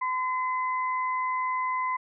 sine tone pair together, 1020 / 2038 Hz, C6 / C7, -44 / -46 cents, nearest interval octave, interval 1198 cents, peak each -26 / -34 dBFS, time 0.01-1.97 s, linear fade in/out 10 ms, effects none

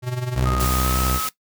square tone with tremolo, 124.5 Hz, B2, 14 cents sharp, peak -22 dBFS, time 0.02-0.69 s, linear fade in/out 50 ms, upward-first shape sine, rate 20 Hz, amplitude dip 65%
sawtooth tone, 64 Hz, C2, 38 cents flat, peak -16 dBFS, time 0.34-1.2 s, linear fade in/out 50 ms
sine tone with pitch glide, 1244.5 to 1280.2 Hz, D#6 to D#6, 0 to +49 cents, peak -25 dBFS, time 0.45-1.28 s, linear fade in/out 10 ms, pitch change +49 cents, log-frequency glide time 0.79-0.9 s
white noise, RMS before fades -27 dBFS, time 0.6-1.29 s, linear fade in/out 2 ms
effects noise-tail reverb RT60 0.1 s tail -17 dB re dry

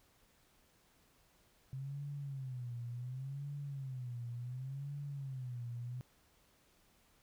sine tone with vibrato, 130.81 Hz, C3, in tune, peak -40 dBFS, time 1.73-6.01 s, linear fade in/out 0 ms, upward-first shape sine, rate 0.69 Hz, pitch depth 160 cents each way, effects pink hiss -70 dBFS RMS until 7.22 s

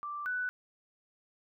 sine tone pair in turn, 1174.7 / 1490.3 Hz, D6 / F#6, 0 / +12 cents, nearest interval major third, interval 412 cents, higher second, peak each -36 / -31 dBFS, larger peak second, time 0.03-0.26 / 0.26-0.49 s, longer neither, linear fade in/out 0 ms, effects none

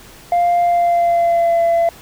sine tone with pitch glide, 698.5 to 675.9 Hz, F5 to E5, 0 to +43 cents, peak -9 dBFS, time 0.32-1.89 s, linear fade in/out 2 ms, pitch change -57 cents, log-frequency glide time 0.63-1.6 s, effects tanh soft clip ceiling -10 dBFS + pink hiss -41 dBFS RMS until 2.01 s

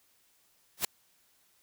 white noise with exponential growth, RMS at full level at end -23 dBFS, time 0.77-0.85 s, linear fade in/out 5 ms, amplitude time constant 17 ms, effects white hiss -68 dBFS RMS until 1.62 s

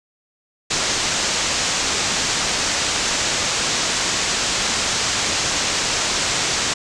white low-pass noise, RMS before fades -21 dBFS, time 0.7-6.74 s, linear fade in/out 10 ms, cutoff 7600 Hz, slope 48 dB/octave, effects none

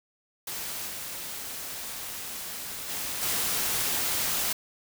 white noise with level steps, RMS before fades -35 / -37 / -33 / -28 dBFS, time 0.47-4.53 s, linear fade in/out 5 ms, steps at 0.87 / 2.88 / 3.21 s, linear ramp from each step 20 ms, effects none

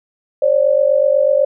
sine tone pair together, 539.2 / 587.3 Hz, C#5 / D5, -48 / 0 cents, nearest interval minor second, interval 148 cents, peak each -13 dBFS, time 0.42-1.45 s, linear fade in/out 5 ms, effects none

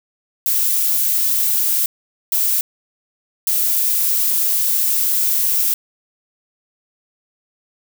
violet noise bursts at uneven times, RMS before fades -17 dBFS, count 3, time 0.46-1.86 / 2.32-2.61 / 3.47-5.74 s, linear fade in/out 2 ms, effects none

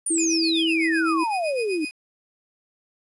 sine exponential sweep, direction down, 9580 to 293.7 Hz, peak -22 dBFS, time 0.06-1.85 s, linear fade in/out 5 ms
sine tone with pitch glide, 327.5 to 325.4 Hz, E4 to E4, -11 to -22 cents, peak -21 dBFS, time 0.1-1.24 s, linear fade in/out 10 ms, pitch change -11 cents, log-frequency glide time 0.24-0.84 s
35% pulse tone with tremolo, 2489 Hz, D#7, in tune, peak -26 dBFS, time 0.18-1.91 s, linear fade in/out 0 ms, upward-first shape sine, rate 7.9 Hz, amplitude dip 85%
effects resampled to 24000 Hz + 9-bit

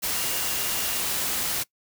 sine tone in noise, 2814 Hz, F7, 12 cents sharp, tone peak -38 dBFS, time 0.14-1.02 s, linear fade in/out 20 ms, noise white, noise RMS -27 dBFS, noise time 0.02-1.64 s, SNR -14 dB, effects noise-tail reverb RT60 0.1 s tail -22 dB re dry

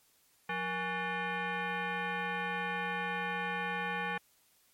sine tone with frequency modulation, 471.8 Hz, A#4, 21 cents sharp, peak -32 dBFS, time 0.49-4.18 s, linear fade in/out 5 ms, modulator 650 Hz, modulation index 3.1, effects white hiss -68 dBFS RMS until 4.73 s + MP3 64 kbps

